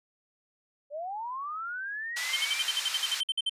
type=linear sweep; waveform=sine; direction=up; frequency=560 to 2454 Hz; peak=-33 dBFS; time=0.9-2.66 s; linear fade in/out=50 ms
type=band-pass noise; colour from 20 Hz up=white; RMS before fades=-35 dBFS; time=2.16-3.21 s; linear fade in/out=10 ms; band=1300 to 5600 Hz; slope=12 dB/octave
type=tone bursts; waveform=triangle; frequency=3104 Hz; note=G7; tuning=18 cents flat; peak=-24 dBFS; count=14; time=2.33-3.495 s; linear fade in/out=5 ms; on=34 ms; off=53 ms
effects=resampled to 32000 Hz